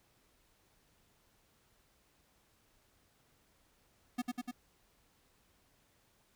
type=tone with echo; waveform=square; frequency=245.9 Hz; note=B3; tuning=7 cents flat; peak=-33 dBFS; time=4.18-4.22 s; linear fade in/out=10 ms; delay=98 ms; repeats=3; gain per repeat=-2 dB; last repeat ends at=4.514 s; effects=pink hiss -71 dBFS RMS until 6.35 s